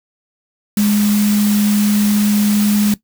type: tone in noise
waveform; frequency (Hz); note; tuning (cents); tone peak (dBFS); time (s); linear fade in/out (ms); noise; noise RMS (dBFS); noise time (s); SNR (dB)
sine; 207.7; G#3; 0; -11; 0.77-2.94; 2; white; -24; 0.77-2.94; +10
effects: noise-tail reverb RT60 0.1 s tail -17 dB re dry